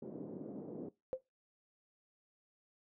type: band-pass noise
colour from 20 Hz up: white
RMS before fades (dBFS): -46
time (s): 0.02-0.89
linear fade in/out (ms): 5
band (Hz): 160 to 420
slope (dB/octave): 24
type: tone with exponential decay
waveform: sine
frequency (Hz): 519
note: C5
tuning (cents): -14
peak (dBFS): -30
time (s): 1.13-1.21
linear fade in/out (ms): 0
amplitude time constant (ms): 16
effects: noise-tail reverb RT60 0.2 s tail -19 dB re dry